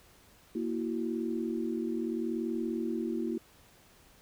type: tone cluster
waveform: sine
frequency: 233.5 / 330.3 / 371 Hz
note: A#3 / E4 / F#4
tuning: +3 / +4 / +5 cents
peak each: -34 / -34 / -37 dBFS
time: 0.55-3.38 s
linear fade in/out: 5 ms
effects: pink hiss -60 dBFS RMS until 4.21 s